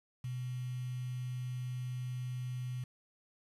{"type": "tone with quantisation", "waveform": "sine", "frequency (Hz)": 125.5, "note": "B2", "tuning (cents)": 28, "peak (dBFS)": -36, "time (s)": [0.24, 2.84], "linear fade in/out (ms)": 5, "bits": 9, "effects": ["resampled to 32000 Hz"]}